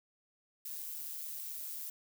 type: noise with amplitude modulation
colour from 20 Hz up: violet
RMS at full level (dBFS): -40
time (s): 0.65-1.9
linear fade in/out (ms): 5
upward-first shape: sine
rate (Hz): 151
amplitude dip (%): 55
effects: none